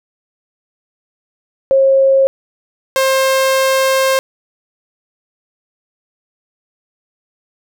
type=tone pair in turn; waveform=sine / sawtooth; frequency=539 / 531 Hz; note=C#5 / C5; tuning=-49 / +25 cents; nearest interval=unison; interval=26 cents; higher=first; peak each=-7 dBFS; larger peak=neither; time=1.71-2.27 / 2.96-4.19 s; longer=second; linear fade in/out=0 ms; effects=none